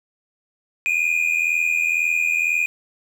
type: tone pair together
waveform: triangle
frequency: 2407 / 2489 Hz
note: D7 / D#7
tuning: +42 / 0 cents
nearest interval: minor second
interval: 58 cents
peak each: -19 / -19 dBFS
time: 0.86-2.66 s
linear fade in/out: 0 ms
effects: none